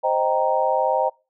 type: chord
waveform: sine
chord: C minor seventh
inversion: none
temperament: equal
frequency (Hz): 523.3 / 622.3 / 784 / 932.3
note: C5 / Eb5 / G5 / Bb5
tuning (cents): 0 / 0 / 0 / 0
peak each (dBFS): -23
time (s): 0.03-1.1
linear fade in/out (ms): 20
effects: noise-tail reverb RT60 0.3 s tail -25 dB re dry